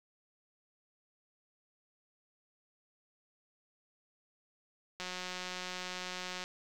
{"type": "click train", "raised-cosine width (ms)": 0.2, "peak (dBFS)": -23, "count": 263, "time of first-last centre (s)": [5, 6.44], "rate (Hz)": 182, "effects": ["9-bit"]}